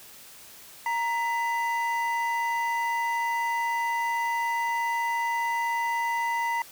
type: tone pair together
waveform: triangle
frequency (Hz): 934 / 1997.5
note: A#5 / B6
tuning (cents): +3 / +19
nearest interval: octave + minor second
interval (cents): 1316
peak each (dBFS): -24 / -29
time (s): 0.86-6.62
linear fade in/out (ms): 2
effects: white hiss -48 dBFS RMS until 6.71 s